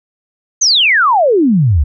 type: exponential sweep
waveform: sine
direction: down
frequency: 6550 to 64.8 Hz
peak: -7 dBFS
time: 0.61-1.84 s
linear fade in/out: 10 ms
effects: none